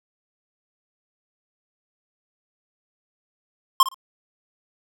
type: tone with echo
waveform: square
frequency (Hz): 1061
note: C6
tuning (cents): +24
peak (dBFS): -11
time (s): 3.8-3.83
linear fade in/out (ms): 2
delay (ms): 57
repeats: 2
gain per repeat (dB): -15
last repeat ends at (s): 3.944
effects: none